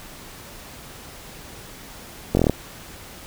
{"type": "slowing click train", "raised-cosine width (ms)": 2, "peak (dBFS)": -4, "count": 7, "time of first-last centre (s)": [2.35, 2.496], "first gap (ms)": 21, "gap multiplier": 1.06, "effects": ["pink hiss -41 dBFS RMS until 3.26 s"]}